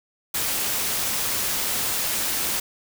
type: noise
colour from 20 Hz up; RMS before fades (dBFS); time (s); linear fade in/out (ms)
white; -25; 0.34-2.6; 5
effects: none

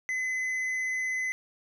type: tone with tanh clipping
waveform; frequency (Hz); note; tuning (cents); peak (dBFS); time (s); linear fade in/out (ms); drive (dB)
sine; 2029; B6; +46; -29; 0.09-1.32; 0; 6
effects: none

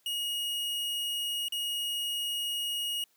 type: tone with dropouts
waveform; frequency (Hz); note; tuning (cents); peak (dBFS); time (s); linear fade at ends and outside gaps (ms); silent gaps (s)
45% pulse; 2878; F#7; -49; -30; 0.06-3.04; 2; 1.484-1.522
effects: white hiss -69 dBFS RMS until 3.16 s + high-pass 100 Hz 12 dB/octave

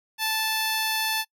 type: tone with notch filter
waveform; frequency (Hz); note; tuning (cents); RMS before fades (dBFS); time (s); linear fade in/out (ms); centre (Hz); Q
5% pulse; 877; A5; -6; -26; 0.18-1.25; 50; 7700; 1
effects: noise-tail reverb RT60 0.1 s tail -26 dB re dry

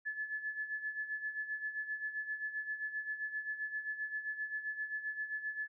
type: tone with tremolo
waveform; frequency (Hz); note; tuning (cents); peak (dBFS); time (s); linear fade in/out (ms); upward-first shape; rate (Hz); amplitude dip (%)
sine; 1724; A6; -36; -34; 0.05-5.68; 20; sine; 7.6; 70
effects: none

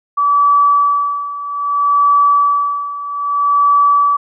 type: tone with tremolo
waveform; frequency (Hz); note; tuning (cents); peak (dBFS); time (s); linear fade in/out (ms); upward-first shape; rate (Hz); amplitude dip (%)
sine; 1150; D6; -37; -7; 0.17-4.17; 10; sine; 0.62; 80
effects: none

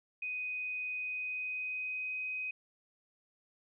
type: tone with pitch glide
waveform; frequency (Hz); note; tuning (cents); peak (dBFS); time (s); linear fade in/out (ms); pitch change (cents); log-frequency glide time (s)
sine; 2498 to 2514; D#7 to D#7; +6 to +17; -35; 0.22-2.51; 5; +11; 0.97-2.19
effects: none

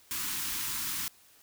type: band-stop noise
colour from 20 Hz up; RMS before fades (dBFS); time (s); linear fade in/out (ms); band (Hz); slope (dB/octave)
white; -34; 0.11-1.08; 0; 350 to 920; 48
effects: white hiss -60 dBFS RMS until 1.42 s

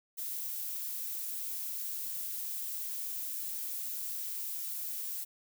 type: noise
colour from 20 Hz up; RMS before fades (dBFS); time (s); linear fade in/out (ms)
violet; -38; 0.17-5.25; 20
effects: none

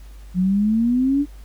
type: exponential sweep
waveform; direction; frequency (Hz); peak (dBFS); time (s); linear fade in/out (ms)
sine; up; 177.6 to 293.7; -15; 0.34-1.26; 50
effects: added 50 Hz sine -37 dBFS peak until 1.44 s + pink hiss -53 dBFS RMS until 1.44 s

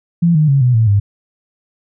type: tone with pitch steps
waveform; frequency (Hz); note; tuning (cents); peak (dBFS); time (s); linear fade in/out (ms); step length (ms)
sine; 170.2 / 153.39 / 138.25 / 124.59 / 112.29 / 101.2; F3 / D#3 / C#3 / B2 / A2 / G#2; -44 / -24 / -4 / +16 / +36 / -44; -8; 0.22-1; 10; 130
effects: none

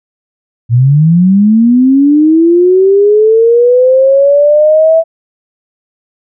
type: linear sweep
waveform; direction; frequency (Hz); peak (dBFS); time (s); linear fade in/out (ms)
sine; up; 113.4 to 659.3; -3; 0.69-5.04; 50
effects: none

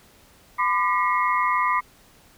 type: tone cluster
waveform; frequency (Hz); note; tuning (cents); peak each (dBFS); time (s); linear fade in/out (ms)
sine; 1007 / 1194 / 1929 / 2151; B5 / D6 / B6 / C7; +33 / +28 / -41 / +47; -22 / -23 / -29 / -28; 0.58-1.81; 20
effects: pink hiss -54 dBFS RMS until 2.37 s

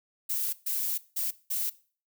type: noise bursts at uneven times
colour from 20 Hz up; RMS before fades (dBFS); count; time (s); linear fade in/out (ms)
violet; -30; 4; 0.29-0.53 / 0.66-0.98 / 1.16-1.31 / 1.5-1.7; 10
effects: noise-tail reverb RT60 0.4 s tail -19 dB re dry

